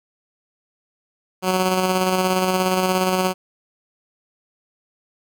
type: tone with tremolo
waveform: 10% pulse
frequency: 185.5 Hz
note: F#3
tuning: 5 cents sharp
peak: -8 dBFS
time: 1.42-3.34 s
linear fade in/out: 50 ms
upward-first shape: square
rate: 17 Hz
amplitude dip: 30%
effects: none